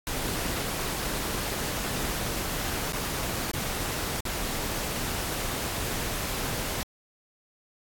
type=noise with dropouts; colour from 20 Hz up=pink; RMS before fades=-31 dBFS; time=0.07-6.83 s; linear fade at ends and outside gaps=0 ms; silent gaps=2.923-2.933 / 3.514-3.536 / 4.205-4.253 s; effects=AAC 64 kbps